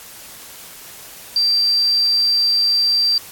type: tone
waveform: sine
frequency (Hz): 4699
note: D8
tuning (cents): 0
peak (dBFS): -13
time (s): 1.36-3.18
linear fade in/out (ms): 2
effects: white hiss -38 dBFS RMS until 3.31 s + AAC 64 kbps